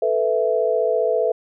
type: chord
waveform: sine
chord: A suspended second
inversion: none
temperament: just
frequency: 440 / 495 / 660 Hz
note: A4 / B4 / E5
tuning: 0 / +4 / +2 cents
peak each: -21 dBFS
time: 0.02-1.32 s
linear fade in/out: 5 ms
effects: none